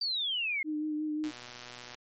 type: exponential sweep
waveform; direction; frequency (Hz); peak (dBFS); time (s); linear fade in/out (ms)
sine; down; 4700 to 2093; -29; 0.01-0.63; 5
type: tone with vibrato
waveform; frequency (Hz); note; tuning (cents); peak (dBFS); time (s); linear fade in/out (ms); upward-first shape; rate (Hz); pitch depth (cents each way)
sine; 305.1; D#4; -34; -30; 0.64-1.32; 50; sine; 5.6; 22
type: click train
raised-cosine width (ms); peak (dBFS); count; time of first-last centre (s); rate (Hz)
0.2; -27; 87; 1.24-1.945; 122
effects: MP3 32 kbps